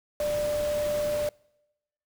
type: tone in noise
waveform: sine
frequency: 593 Hz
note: D5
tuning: 17 cents sharp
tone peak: -25 dBFS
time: 0.2-1.29 s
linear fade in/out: 2 ms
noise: pink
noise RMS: -38 dBFS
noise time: 0.2-1.29 s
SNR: +10 dB
effects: noise-tail reverb RT60 0.9 s tail -26 dB re dry